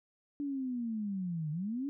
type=linear two-way sweep; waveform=sine; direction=down then up; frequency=290.8 to 147.6 to 290.8 Hz; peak=-33 dBFS; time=0.4-1.89 s; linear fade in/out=0 ms; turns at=1.51 s; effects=none